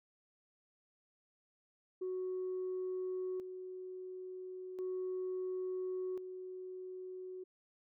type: tone with tremolo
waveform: sine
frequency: 370 Hz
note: F#4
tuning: in tune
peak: -35 dBFS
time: 2.01-7.44 s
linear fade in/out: 10 ms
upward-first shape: square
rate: 0.36 Hz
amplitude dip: 60%
effects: tanh soft clip ceiling -33 dBFS